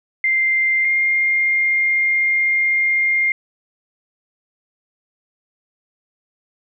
sine tone pair in turn, 2093 / 2116 Hz, C7 / C7, 0 / +19 cents, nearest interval unison, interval 19 cents, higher second, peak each -14 dBFS, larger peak neither, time 0.24-0.85 / 0.85-3.32 s, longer second, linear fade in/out 2 ms, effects none

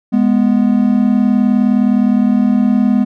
triangle tone pair together, 207.5 / 246.9 Hz, G#3 / B3, -1 / 0 cents, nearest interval minor third, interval 301 cents, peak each -10 dBFS, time 0.12-3.05 s, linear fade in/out 20 ms, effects none

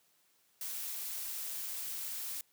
blue noise, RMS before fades -40 dBFS, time 0.61-2.41 s, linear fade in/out 2 ms, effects white hiss -71 dBFS RMS until 2.52 s + high-pass 100 Hz 12 dB/octave

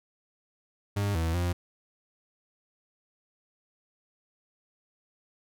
40% pulse tone with pitch steps, 101.4 / 81.8 / 87.9 Hz, G#2 / E2 / F2, -41 / -13 / +12 cents, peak -25 dBFS, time 0.96-1.53 s, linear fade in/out 10 ms, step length 190 ms, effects none

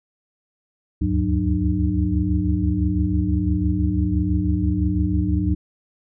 sine tone cluster, 71.6 / 77.6 / 99.1 / 182.6 / 301.6 Hz, D2 / D#2 / G2 / F#3 / D4, -43 / -4 / +19 / -23 / +46 cents, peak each -24 dBFS, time 1.01-5.55 s, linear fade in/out 10 ms, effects none

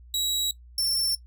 sawtooth tone pair in turn, 3873 / 5408 Hz, B7 / E8, -35 / +43 cents, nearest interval tritone, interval 578 cents, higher second, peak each -21 dBFS, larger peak neither, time 0.14-0.51 / 0.78-1.15 s, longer neither, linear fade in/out 2 ms, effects noise-tail reverb RT60 0.1 s tail -18 dB re dry + added 60 Hz sine -46 dBFS peak until 1.26 s

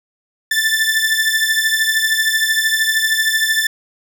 sawtooth beating tone pair, 1760 / 1773 Hz, A6 / A6, 0 / +13 cents, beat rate 13 Hz, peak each -13 / -14 dBFS, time 0.51-3.67 s, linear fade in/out 5 ms, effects none

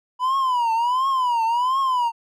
triangle tone with vibrato, 987.8 Hz, B5, in tune, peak -16 dBFS, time 0.19-2.12 s, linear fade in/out 50 ms, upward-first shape triangle, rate 1.4 Hz, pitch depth 180 cents each way, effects none

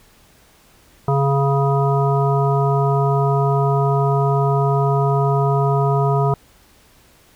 harmonic tone, 138.8 Hz, C#3, 3 cents sharp, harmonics 1 / 3 / 5 / 7 / 9, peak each -16 / -21 / -23 / -24 / -26 dBFS, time 1.08-6.34 s, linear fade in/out 2 ms, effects pink hiss -52 dBFS RMS until 7.35 s

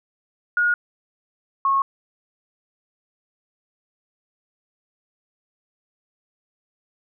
sine tone pair in turn, 1439 / 1092.4 Hz, F#6 / C#6, -49 / -26 cents, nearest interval perfect fourth, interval 477 cents, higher first, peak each -16 dBFS, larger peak neither, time 0.57-0.74 / 1.65-1.82 s, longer neither, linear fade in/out 2 ms, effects none

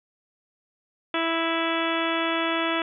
harmonic tone with a mistuned harmonic, 329.6 Hz, E4, in tune, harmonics 1 / 2 / 3 / 4 / 5 / 6 / 7 / 8 / 9 / 10, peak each -28 / -30 / -32 / -30 / -34 / -34 / -35 / -34 / -37 / -34 dBFS, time 1.14-2.82 s, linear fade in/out 2 ms, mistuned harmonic 10, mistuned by +41 cents, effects none

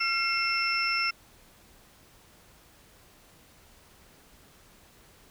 sine tone cluster, 1368 / 2140 / 2688 / 5340 Hz, F6 / C7 / E7 / E8, -36 / +38 / +33 / +22 cents, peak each -30 dBFS, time 0-1.11 s, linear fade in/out 10 ms, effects tanh soft clip ceiling -15 dBFS + pink hiss -57 dBFS RMS until 5.3 s

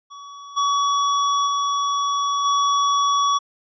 square tone with level steps, 1132 Hz, C#6, 36 cents sharp, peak -37 / -18 / -20 / -17 dBFS, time 0.1-3.39 s, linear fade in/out 20 ms, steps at 0.56 / 1.46 / 2.44 s, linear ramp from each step 20 ms, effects resampled to 16000 Hz

